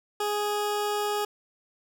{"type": "tone", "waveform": "20% pulse", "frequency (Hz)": 415.3, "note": "G#4", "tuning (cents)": 0, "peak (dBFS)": -21, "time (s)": [0.2, 1.25], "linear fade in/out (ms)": 5, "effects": []}